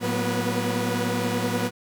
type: tone cluster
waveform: sawtooth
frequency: 111.1 / 183.3 / 238.5 / 248.8 / 488.3 Hz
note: A2 / F#3 / A#3 / B3 / B4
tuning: +17 / -16 / +40 / +13 / -20 cents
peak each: -26 dBFS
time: 0-1.71 s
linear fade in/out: 50 ms
effects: none